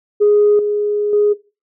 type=tone with level steps; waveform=sine; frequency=415.3 Hz; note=G#4; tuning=in tune; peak=-7 / -14 / -9 dBFS; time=0.2-1.34 s; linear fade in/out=20 ms; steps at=0.59 / 1.13 s; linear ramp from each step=2 ms; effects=noise-tail reverb RT60 0.3 s tail -19 dB re dry + tanh soft clip ceiling -4 dBFS